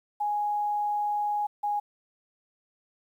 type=tone pair in turn; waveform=sine; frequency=830.6 / 826.6 Hz; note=G#5 / G#5; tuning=0 / -8 cents; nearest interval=unison; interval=8 cents; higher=first; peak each=-25 dBFS; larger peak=neither; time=0.2-1.47 / 1.63-1.8 s; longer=first; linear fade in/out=10 ms; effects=10-bit